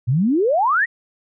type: exponential sweep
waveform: sine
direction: up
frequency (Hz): 112.5 to 1975.5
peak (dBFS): -14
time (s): 0.07-0.86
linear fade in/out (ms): 20
effects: none